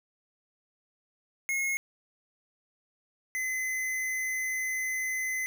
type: tone pair in turn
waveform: square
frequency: 2164 / 2038 Hz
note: C#7 / C7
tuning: -42 / -46 cents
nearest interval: minor second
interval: 104 cents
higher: first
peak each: -28 / -30 dBFS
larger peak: first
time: 1.49-1.77 / 3.35-5.46 s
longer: second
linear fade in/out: 0 ms
effects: none